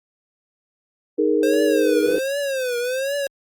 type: chord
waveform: sine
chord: D# suspended fourth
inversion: none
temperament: just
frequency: 311.1 / 414.8 / 466.7 Hz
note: D#4 / G#4 / A#4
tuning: 0 / -2 / +2 cents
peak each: -20 dBFS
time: 1.18-2.19 s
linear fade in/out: 10 ms
type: tone with vibrato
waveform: square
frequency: 523.3 Hz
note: C5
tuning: in tune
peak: -22 dBFS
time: 1.43-3.27 s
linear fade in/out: 2 ms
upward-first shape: triangle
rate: 1.3 Hz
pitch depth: 170 cents each way
effects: Opus 32 kbps